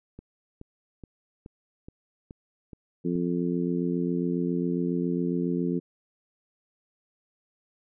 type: click train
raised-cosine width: 3 ms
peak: -29 dBFS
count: 8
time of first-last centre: 0.19-3.156 s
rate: 2.36 Hz
type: harmonic tone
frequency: 87.31 Hz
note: F2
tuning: in tune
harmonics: 2 / 3 / 4 / 5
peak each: -28 / -29 / -31 / -35 dBFS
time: 3.04-5.8 s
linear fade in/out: 20 ms
effects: none